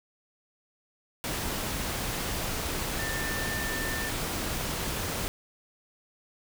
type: tone in noise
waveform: sine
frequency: 1789 Hz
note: A6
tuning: 28 cents sharp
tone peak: -34 dBFS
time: 2.99-4.09 s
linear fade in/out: 0 ms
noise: pink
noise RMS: -32 dBFS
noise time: 1.24-5.28 s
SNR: -5 dB
effects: none